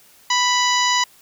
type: harmonic tone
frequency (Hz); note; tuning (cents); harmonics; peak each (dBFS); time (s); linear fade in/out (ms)
987.8; B5; 0; 1 / 2 / 3 / 4 / 5 / 6 / 7; -19 / -22 / -24 / -25 / -26 / -27 / -27; 0.3-1.04; 5
effects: white hiss -51 dBFS RMS until 1.21 s